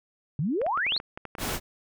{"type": "exponential sweep", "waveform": "sine", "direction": "up", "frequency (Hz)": [130.81, 4435], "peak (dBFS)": -24, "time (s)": [0.39, 0.98], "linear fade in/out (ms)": 2}
{"type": "clicks", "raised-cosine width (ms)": 0.5, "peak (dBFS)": -22, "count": 11, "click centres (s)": [0.616, 0.665, 0.775, 0.866, 0.922, 0.964, 1.001, 1.175, 1.253, 1.352, 1.385]}
{"type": "noise", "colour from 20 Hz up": "pink", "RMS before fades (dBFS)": -30, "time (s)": [1.38, 1.6], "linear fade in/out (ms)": 50}
{"effects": []}